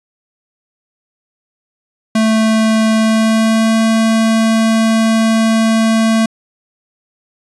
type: tone with pitch glide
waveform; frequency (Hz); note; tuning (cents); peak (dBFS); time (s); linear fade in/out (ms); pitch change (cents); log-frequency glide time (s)
square; 220.5 to 223.4; A3 to A3; +4 to +27; -10; 2.15-6.26; 5; +23; 2.98-3.79
effects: resampled to 24000 Hz + 8-bit